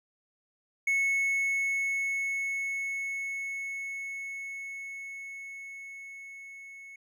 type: tone with level ramp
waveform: triangle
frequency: 2200 Hz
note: C#7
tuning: 14 cents flat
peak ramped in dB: -22 to -43 dBFS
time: 0.87-6.96 s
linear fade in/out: 5 ms
effects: none